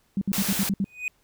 sine tone bursts, 196 Hz, G3, in tune, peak -21 dBFS, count 7, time 0.17-0.844 s, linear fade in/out 2 ms, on 44 ms, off 61 ms
white noise, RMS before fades -28 dBFS, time 0.33-0.69 s, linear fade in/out 0 ms
triangle tone with exponential growth, 2489 Hz, D#7, in tune, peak -21 dBFS, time 0.85-1.08 s, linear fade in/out 1 ms, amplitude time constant 48 ms
effects pink hiss -66 dBFS RMS until 1.23 s

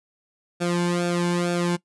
sawtooth tone with flanger, 174.61 Hz, F3, in tune, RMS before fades -23 dBFS, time 0.6-1.77 s, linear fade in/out 20 ms, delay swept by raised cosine 0.99 to 1.58 ms, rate 2.2 Hz, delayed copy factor -1, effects noise-tail reverb RT60 0.1 s tail -20 dB re dry + resampled to 24000 Hz

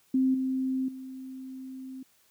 sine tone with level steps, 261.6 Hz, C4, in tune, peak -21 / -26 / -38 dBFS, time 0.14-2.03 s, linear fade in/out 5 ms, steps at 0.34 / 0.88 s, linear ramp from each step 5 ms, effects white hiss -65 dBFS RMS until 2.3 s + high-pass 60 Hz 12 dB/octave

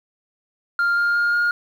sine tone with pitch steps, 1398 / 1406.1 / 1414.2 / 1422.4 Hz, F6 / F6 / F6 / F6, +1 / +11 / +21 / +31 cents, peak -14 dBFS, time 0.79-1.51 s, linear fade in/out 2 ms, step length 180 ms, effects tanh soft clip ceiling -15 dBFS + 8-bit

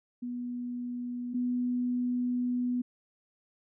sine tone pair in turn, 244.4 / 246.7 Hz, B3 / B3, -18 / -2 cents, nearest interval unison, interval 16 cents, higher second, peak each -33 / -27 dBFS, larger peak second, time 0.22-1.34 / 1.34-2.82 s, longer second, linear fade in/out 10 ms, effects none

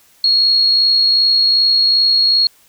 sine tone with amplitude modulation, 4305 Hz, C8, 49 cents sharp, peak -8 dBFS, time 0.24-2.47 s, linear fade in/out 2 ms, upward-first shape sine, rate 62.6 Hz, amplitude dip 30%, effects white hiss -51 dBFS RMS until 2.68 s

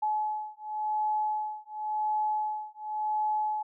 sine beating tone pair, 853 / 853.92 Hz, G#5 / G#5, +46 / +48 cents, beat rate 0.92 Hz, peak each -31 dBFS, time 0.02-3.63 s, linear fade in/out 10 ms, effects none

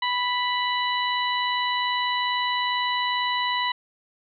harmonic tone, 987.8 Hz, B5, in tune, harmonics 1 / 2 / 3 / 4, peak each -25 / -28 / -30 / -31 dBFS, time 0.02-3.72 s, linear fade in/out 5 ms, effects none

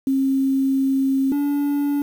sine / triangle tone pair in turn, 269.1 / 286.8 Hz, C4 / D4, +49 / -41 cents, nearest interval minor second, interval 110 cents, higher second, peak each -16 dBFS, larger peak neither, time 0.07-1.32 / 1.32-2.02 s, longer first, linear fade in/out 2 ms, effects 7-bit

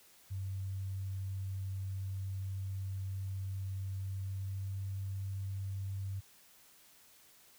sine tone with pitch glide, 96.3 to 97.31 Hz, G2 to G2, -30 to -12 cents, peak -36 dBFS, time 0.3-6.21 s, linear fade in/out 20 ms, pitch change +18 cents, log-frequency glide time 4.12-4.71 s, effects white hiss -62 dBFS RMS until 7.58 s

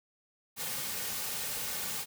white noise with comb filter, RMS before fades -36 dBFS, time 0.56-2.06 s, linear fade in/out 50 ms, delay 3 ms, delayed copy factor -0.5, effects none

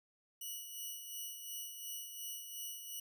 5% pulse tone with tremolo, 2937 Hz, F#7, 13 cents flat, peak -33 dBFS, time 0.41-3 s, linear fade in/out 5 ms, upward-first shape sine, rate 2.8 Hz, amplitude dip 50%, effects none

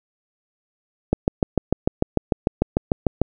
click train, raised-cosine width 2 ms, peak -3 dBFS, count 15, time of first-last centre 1.13-3.216 s, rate 6.71 Hz, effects none

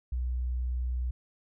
sine tone, 61.9 Hz, B1, 5 cents sharp, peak -28 dBFS, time 0.12-1.11 s, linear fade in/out 5 ms, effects none

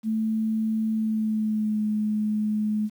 sine tone with pitch glide, 220 to 212.8 Hz, A3 to G#3, 0 to +42 cents, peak -22 dBFS, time 0.03-2.9 s, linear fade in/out 50 ms, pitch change -58 cents, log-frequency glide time 0.93-1.83 s, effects 9-bit

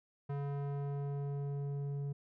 square tone with low-pass filter sweep, 141.6 Hz, C#3, 37 cents sharp, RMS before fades -38 dBFS, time 0.29-2.13 s, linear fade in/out 10 ms, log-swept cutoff 1200 to 330 Hz, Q 0.75, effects none

